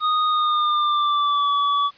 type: tone with pitch glide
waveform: square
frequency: 1240 to 1143.7 Hz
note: D#6 to D6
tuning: -6 to -46 cents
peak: -18 dBFS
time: 0-1.91 s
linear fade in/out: 50 ms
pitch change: -140 cents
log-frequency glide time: 0.27-1.5 s
effects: white hiss -51 dBFS RMS until 1.97 s + resampled to 11025 Hz